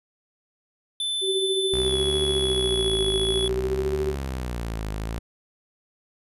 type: tone with pitch glide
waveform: square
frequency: 3520 to 3384 Hz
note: A7 to G#7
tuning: 0 to +32 cents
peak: -25 dBFS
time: 1-3.48 s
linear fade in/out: 2 ms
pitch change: -68 cents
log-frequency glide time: 1.78-1.99 s
type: tone with tremolo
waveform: sine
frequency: 383 Hz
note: G4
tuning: 40 cents flat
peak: -21 dBFS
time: 1.21-4.16 s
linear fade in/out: 50 ms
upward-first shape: sine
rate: 14 Hz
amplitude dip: 55%
type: tone with vibrato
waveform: sawtooth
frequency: 61.74 Hz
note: B1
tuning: in tune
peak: -24 dBFS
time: 1.73-5.19 s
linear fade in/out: 5 ms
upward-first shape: triangle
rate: 0.55 Hz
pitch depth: 300 cents each way
effects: resampled to 32000 Hz